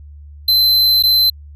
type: tone with dropouts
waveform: square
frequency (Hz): 4072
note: C8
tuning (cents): -48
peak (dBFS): -10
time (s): 0.48-1.3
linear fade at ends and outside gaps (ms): 5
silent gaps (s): 1.026-1.035
effects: added 73 Hz sine -34 dBFS peak until 1.55 s